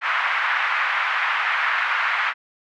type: band-pass noise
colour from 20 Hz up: white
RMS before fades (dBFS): -22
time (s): 0.01-2.34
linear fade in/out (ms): 50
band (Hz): 1000 to 2100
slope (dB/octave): 24
effects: none